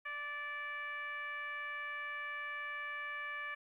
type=tone with frequency modulation; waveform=sine; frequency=1748 Hz; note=A6; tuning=12 cents flat; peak=-39 dBFS; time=0.05-3.55 s; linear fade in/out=10 ms; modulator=579 Hz; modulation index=1.1; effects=13-bit